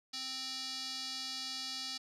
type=tone with band-pass filter; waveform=square; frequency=261.6 Hz; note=C4; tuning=in tune; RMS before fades=-41 dBFS; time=0.13-1.98 s; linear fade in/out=10 ms; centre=4600 Hz; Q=3.8; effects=none